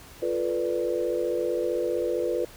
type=chord; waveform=sine; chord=B half-diminished seventh; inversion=second; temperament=equal with one note detuned; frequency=349.2 / 438.5 / 493.9 / 587.3 Hz; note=F4 / A4 / B4 / D5; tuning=0 / -6 / 0 / 0 cents; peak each=-29 / -32 / -27 / -33 dBFS; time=0.22-2.45 s; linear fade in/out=5 ms; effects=pink hiss -48 dBFS RMS until 2.56 s